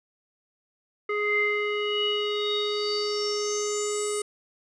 square tone with low-pass filter sweep, 416.9 Hz, G#4, 7 cents sharp, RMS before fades -27 dBFS, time 1.09-4.22 s, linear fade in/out 5 ms, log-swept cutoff 1800 to 8800 Hz, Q 9.5, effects none

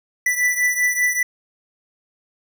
square beating tone pair, 1975.5 / 1980.6 Hz, B6 / B6, 0 / +4 cents, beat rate 5.1 Hz, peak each -19 / -23 dBFS, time 0.26-1.23 s, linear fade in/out 5 ms, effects none

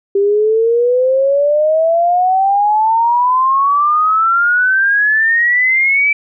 sine exponential sweep, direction up, 393.5 to 2330 Hz, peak -9 dBFS, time 0.15-6.13 s, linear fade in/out 5 ms, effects none

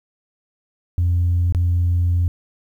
sine tone with dropouts, 87.31 Hz, F2, in tune, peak -13 dBFS, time 0.98-2.28 s, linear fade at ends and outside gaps 0 ms, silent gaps 1.524-1.548 s, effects tanh soft clip ceiling -12 dBFS + 9-bit

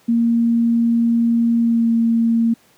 sine tone with pitch glide, 232.7 to 229.8 Hz, A#3 to A#3, -3 to -25 cents, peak -12 dBFS, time 0.08-2.54 s, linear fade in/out 10 ms, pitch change -22 cents, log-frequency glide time 1.6-1.9 s, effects pink hiss -54 dBFS RMS until 2.77 s + high-pass 150 Hz 12 dB/octave

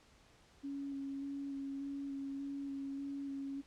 sine tone with vibrato, 277.2 Hz, C#4, in tune, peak -39 dBFS, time 0.63-3.62 s, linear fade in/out 20 ms, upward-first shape square, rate 1.7 Hz, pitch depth 13 cents each way, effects pink hiss -65 dBFS RMS until 3.66 s + low-pass 7000 Hz 12 dB/octave

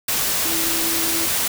sine tone in noise, 329.6 Hz, E4, in tune, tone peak -28 dBFS, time 0.45-1.26 s, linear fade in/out 5 ms, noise white, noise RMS -21 dBFS, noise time 0.08-1.48 s, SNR -10 dB, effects none

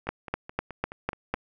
two click trains, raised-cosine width 0.5 ms, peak -11 / -23 dBFS, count 6 / 7, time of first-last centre 0.09-1.34 / 0.07-1.344 s, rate 4 / 4.71 Hz, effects none

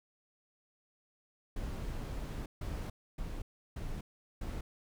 brown noise bursts at uneven times, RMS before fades -39 dBFS, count 5, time 1.56-2.46 / 2.61-2.9 / 3.18-3.42 / 3.76-4.01 / 4.41-4.61 s, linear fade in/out 5 ms, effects none

